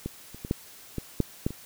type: clicks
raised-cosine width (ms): 3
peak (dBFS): -18 / -30 / -22 / -11 / -17 / -9 / -12 / -24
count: 8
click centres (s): 0.06 / 0.346 / 0.449 / 0.511 / 0.983 / 1.203 / 1.465 / 1.506
effects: white hiss -49 dBFS RMS until 1.65 s